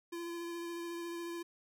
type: tone with vibrato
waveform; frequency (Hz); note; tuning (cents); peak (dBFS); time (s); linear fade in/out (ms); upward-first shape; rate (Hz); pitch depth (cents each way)
square; 341.1; F4; -41; -40; 0.12-1.43; 10; sine; 14; 15
effects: none